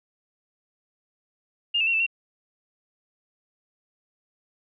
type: tone with pitch steps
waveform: sine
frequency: 2821 / 2634 / 2738 / 2642 / 2735 Hz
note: F7 / E7 / F7 / E7 / F7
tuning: +17 / -2 / -35 / +3 / -37 cents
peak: -20 dBFS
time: 1.74-2.065 s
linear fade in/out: 10 ms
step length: 65 ms
effects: none